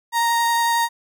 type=tone with vibrato; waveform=35% pulse; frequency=932.3 Hz; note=A#5; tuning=in tune; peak=-15 dBFS; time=0.12-0.89 s; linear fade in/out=50 ms; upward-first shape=triangle; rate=11 Hz; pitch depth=11 cents each way; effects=none